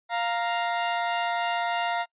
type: tone pair together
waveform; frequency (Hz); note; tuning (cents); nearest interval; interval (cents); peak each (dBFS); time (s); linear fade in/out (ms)
sawtooth; 698.5 / 932.4; F5 / A#5; 0 / 0; perfect fourth; 500; -23 / -25; 0.09-2.06; 50
effects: noise-tail reverb RT60 0.1 s tail -26 dB re dry + resampled to 8000 Hz